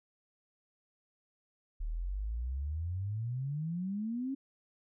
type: exponential sweep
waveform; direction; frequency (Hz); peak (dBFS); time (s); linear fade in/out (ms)
sine; up; 36.77 to 277.2; -33; 1.8-4.35; 10
effects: none